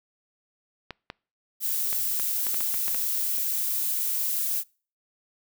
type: clicks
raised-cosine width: 0.3 ms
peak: -19 dBFS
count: 10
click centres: 0.907 / 1.101 / 1.929 / 2.198 / 2.468 / 2.544 / 2.607 / 2.742 / 2.881 / 2.947 s
type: noise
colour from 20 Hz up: violet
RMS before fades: -27 dBFS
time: 1.6-4.64 s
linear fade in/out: 50 ms
effects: noise-tail reverb RT60 0.4 s tail -26 dB re dry